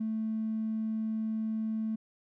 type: tone with tanh clipping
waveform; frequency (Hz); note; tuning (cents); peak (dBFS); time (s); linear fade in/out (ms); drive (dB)
triangle; 220; A3; 0; -29; 0-1.96; 10; 1
effects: none